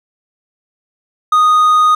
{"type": "tone", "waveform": "triangle", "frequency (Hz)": 1240, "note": "D#6", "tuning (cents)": -6, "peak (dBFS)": -5, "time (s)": [1.32, 1.95], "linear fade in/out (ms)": 5, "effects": []}